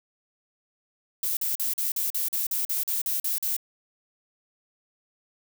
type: noise bursts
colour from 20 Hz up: violet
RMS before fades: -27 dBFS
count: 13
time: 1.23-3.566 s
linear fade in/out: 2 ms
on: 140 ms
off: 43 ms
effects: none